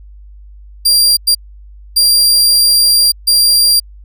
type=tone bursts at uneven times; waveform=sawtooth; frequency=4758 Hz; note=D8; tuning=22 cents sharp; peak=-4 dBFS; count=4; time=0.85-1.17 / 1.27-1.35 / 1.96-3.12 / 3.27-3.8 s; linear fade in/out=10 ms; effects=added 50 Hz sine -33 dBFS peak until 4.04 s